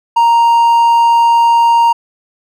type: tone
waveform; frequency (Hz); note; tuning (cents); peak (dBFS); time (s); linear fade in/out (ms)
triangle; 932.3; A#5; 0; -4; 0.16-1.93; 10
effects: none